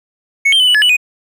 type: tone with pitch steps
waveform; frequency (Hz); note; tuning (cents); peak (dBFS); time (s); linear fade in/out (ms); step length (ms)
triangle; 2208 / 3156 / 3007 / 2957 / 1709 / 2959 / 2484; C#7 / G7 / F#7 / F#7 / G#6 / F#7 / D#7; -7 / +11 / +27 / -2 / +49 / -1 / -3; -6; 0.45-0.968; 10; 74
effects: none